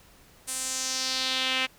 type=tone with band-pass filter sweep; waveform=sawtooth; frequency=260 Hz; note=C4; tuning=11 cents flat; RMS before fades=-29 dBFS; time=0.47-1.67 s; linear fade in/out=20 ms; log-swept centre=9400 to 2600 Hz; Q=2.5; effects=pink hiss -56 dBFS RMS until 1.78 s